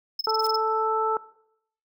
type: tone bursts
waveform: triangle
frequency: 5190 Hz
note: E8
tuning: 28 cents flat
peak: -23 dBFS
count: 8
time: 0.19-0.561 s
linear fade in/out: 5 ms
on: 21 ms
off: 29 ms
type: harmonic tone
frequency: 440 Hz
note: A4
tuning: in tune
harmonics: 1 / 2 / 3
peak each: -26 / -26 / -26 dBFS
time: 0.27-1.17 s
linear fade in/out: 2 ms
type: noise with exponential growth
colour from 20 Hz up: blue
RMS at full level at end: -35 dBFS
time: 0.36-0.47 s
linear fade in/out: 1 ms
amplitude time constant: 22 ms
effects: noise-tail reverb RT60 0.7 s tail -19 dB re dry